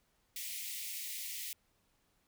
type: high-pass noise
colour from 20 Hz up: white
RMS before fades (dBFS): -42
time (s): 0.36-1.53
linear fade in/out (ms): 2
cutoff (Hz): 1900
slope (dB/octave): 96
effects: pink hiss -75 dBFS RMS until 2.27 s